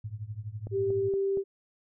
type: tone with tremolo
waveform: sine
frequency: 106.7 Hz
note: G#2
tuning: 47 cents sharp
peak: -31 dBFS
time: 0.04-1.09 s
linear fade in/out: 5 ms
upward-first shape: triangle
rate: 12 Hz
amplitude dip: 95%
type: click train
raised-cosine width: 2 ms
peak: -28 dBFS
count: 4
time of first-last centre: 0.67-1.373 s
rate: 4.27 Hz
type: tone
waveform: sine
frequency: 392 Hz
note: G4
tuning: in tune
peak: -25 dBFS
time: 0.71-1.44 s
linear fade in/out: 50 ms
effects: none